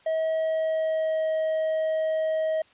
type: tone with pitch glide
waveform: triangle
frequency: 640 to 633.4 Hz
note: D#5 to D#5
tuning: +49 to +31 cents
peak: -21 dBFS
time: 0.06-2.62 s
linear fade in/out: 5 ms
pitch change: -18 cents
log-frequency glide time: 0.31-1.3 s
effects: white hiss -58 dBFS RMS until 2.73 s + resampled to 8000 Hz